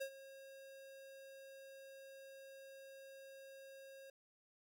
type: tone with ADSR envelope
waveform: square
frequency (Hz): 541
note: C#5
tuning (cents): -42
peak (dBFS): -40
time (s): 0-4.1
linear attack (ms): 16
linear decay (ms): 79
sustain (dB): -15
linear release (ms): 3
effects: none